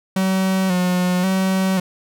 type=tone with vibrato; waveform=45% pulse; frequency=185 Hz; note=F#3; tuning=in tune; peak=-16 dBFS; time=0.16-1.8 s; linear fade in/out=5 ms; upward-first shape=square; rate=0.93 Hz; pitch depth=42 cents each way; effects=none